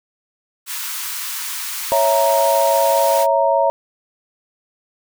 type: high-pass noise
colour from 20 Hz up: white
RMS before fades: -26 dBFS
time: 0.66-3.27 s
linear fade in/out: 50 ms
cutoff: 890 Hz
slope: 96 dB/octave
type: chord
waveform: sine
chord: A# diminished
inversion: first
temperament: equal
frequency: 554.4 / 659.3 / 932.3 Hz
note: C#5 / E5 / A#5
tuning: 0 / 0 / 0 cents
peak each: -17 dBFS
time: 1.92-3.7 s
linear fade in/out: 0 ms
effects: none